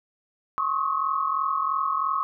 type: tone cluster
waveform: sine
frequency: 1075 / 1118 / 1268 Hz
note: C6 / C#6 / D#6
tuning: +47 / +14 / +32 cents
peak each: -27 dBFS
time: 0.58-2.23 s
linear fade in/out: 0 ms
effects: none